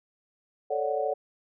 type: chord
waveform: sine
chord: D major seventh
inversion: second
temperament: equal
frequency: 440 / 554.4 / 587.3 / 740 Hz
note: A4 / C#5 / D5 / F#5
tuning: 0 / 0 / 0 / 0 cents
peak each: -31 dBFS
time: 0.7-1.14 s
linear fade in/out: 10 ms
effects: none